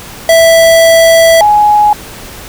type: tone pair in turn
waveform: square / sine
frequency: 659.3 / 836.7 Hz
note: E5 / G#5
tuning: 0 / +13 cents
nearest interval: major third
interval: 413 cents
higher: second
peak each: -3 dBFS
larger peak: neither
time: 0.29-1.41 / 1.41-1.93 s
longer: first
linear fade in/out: 2 ms
effects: pink hiss -28 dBFS RMS until 2.48 s